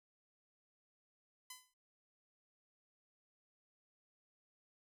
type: tone with exponential decay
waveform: 5% pulse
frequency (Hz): 1012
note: B5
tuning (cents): +42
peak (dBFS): -34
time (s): 1.5-1.74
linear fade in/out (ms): 5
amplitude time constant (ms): 52
effects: none